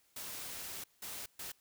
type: noise bursts at uneven times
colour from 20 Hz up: white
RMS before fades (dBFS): -44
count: 3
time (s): 0.16-0.84 / 1.02-1.26 / 1.39-1.52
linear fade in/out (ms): 5
effects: white hiss -71 dBFS RMS until 1.6 s